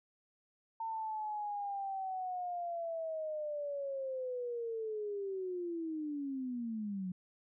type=linear sweep; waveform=sine; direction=down; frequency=906 to 178.9 Hz; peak=-36 dBFS; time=0.8-7.12 s; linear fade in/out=5 ms; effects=none